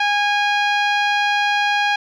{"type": "tone with low-pass filter", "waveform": "10% pulse", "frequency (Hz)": 821, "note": "G#5", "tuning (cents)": -20, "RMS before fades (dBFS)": -18, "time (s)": [0, 1.96], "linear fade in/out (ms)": 5, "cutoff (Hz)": 2700, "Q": 0.61, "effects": []}